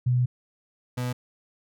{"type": "tone pair in turn", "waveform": ["sine", "35% pulse"], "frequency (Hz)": [124.3, 124.3], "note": ["B2", "B2"], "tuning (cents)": [12, 12], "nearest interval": "unison", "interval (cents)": 0, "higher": "neither", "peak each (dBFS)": [-19, -25], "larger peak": "first", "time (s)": [[0.06, 0.26], [0.97, 1.13]], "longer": "first", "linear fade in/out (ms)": 10, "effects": []}